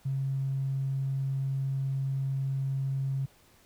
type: tone with tanh clipping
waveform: triangle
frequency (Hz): 135.4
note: C#3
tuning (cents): -40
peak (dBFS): -27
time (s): 0.05-3.26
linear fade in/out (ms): 10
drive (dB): 2
effects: pink hiss -61 dBFS RMS until 3.65 s